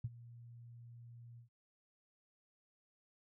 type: tone with ADSR envelope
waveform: sine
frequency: 118.3 Hz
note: A#2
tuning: 26 cents sharp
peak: -34 dBFS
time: 0.04-1.49 s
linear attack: 6 ms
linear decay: 38 ms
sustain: -18 dB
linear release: 110 ms
effects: none